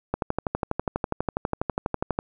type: click train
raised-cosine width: 1 ms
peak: -10 dBFS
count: 26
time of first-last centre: 0.14-2.189 s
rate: 12.2 Hz
effects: none